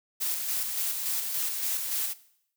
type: noise with tremolo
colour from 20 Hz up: blue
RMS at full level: -29 dBFS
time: 0.2-2.14 s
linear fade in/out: 20 ms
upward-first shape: square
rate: 3.5 Hz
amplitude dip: 35%
effects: noise-tail reverb RT60 0.7 s tail -18 dB re dry